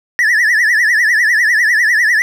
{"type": "tone with vibrato", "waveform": "triangle", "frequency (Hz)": 1833, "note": "A#6", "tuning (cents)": -30, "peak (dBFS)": -7, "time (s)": [0.19, 2.22], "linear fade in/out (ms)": 0, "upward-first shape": "triangle", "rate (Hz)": 10, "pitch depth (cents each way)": 170, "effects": []}